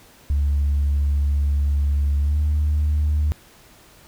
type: tone with pitch glide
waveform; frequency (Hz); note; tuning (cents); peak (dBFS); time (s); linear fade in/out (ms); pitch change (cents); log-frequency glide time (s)
sine; 71.4 to 74.99; D2 to D2; -48 to +37; -15; 0.3-3.32; 0; +85; 2.21-2.38
effects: tanh soft clip ceiling -14 dBFS + pink hiss -50 dBFS RMS until 4.07 s